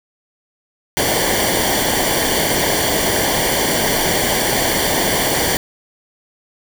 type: noise with comb filter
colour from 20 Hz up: pink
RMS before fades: -17 dBFS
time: 0.97-5.57 s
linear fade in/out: 0 ms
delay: 0.77 ms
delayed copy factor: -0.75
effects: none